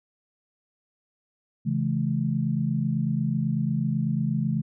sine tone cluster, 136.4 / 164.5 / 214.5 Hz, C#3 / E3 / A3, -28 / -3 / -44 cents, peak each -27 dBFS, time 1.65-4.62 s, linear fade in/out 20 ms, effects none

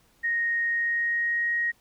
sine tone with pitch glide, 1864.7 to 1882 Hz, A#6 to A#6, 0 to +16 cents, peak -23 dBFS, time 0.23-1.72 s, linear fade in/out 20 ms, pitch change +16 cents, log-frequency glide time 0.66-1.53 s, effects pink hiss -63 dBFS RMS until 1.8 s

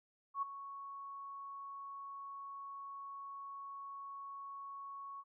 sine tone with ADSR envelope, 1108.7 Hz, C#6, in tune, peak -32 dBFS, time 0.34-5.24 s, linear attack 83 ms, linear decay 11 ms, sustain -13 dB, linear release 46 ms, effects none

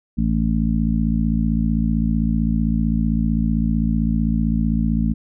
harmonic tone, 55.6 Hz, A1, 19 cents sharp, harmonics 1 / 2 / 3 / 4 / 5, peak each -21 / -30 / -22 / -20 / -28 dBFS, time 0.17-5.14 s, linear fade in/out 20 ms, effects none

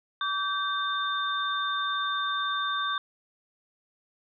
sine tone cluster, 1149 / 1559 / 3609 Hz, D6 / G6 / A7, -38 / -10 / +43 cents, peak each -29 / -32 / -32 dBFS, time 0.21-2.98 s, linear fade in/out 2 ms, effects none

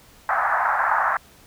pink band-pass noise, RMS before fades -21 dBFS, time 0.29-1.17 s, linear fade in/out 2 ms, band 720 to 1700 Hz, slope 48 dB/octave, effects pink hiss -51 dBFS RMS until 1.46 s

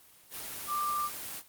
sine tone in noise, 1184 Hz, D6, 14 cents sharp, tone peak -29 dBFS, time 0.67-1.1 s, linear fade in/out 50 ms, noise white, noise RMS -40 dBFS, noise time 0.3-1.43 s, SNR +8 dB, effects white hiss -58 dBFS RMS until 1.48 s + Opus 24 kbps

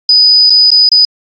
sine tone with dropouts, 4978 Hz, D#8, in tune, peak -3 dBFS, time 0.09-1.05 s, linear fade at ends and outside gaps 2 ms, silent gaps 0.497-0.503 / 0.705-0.716 / 0.89-0.917 s, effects AAC 64 kbps

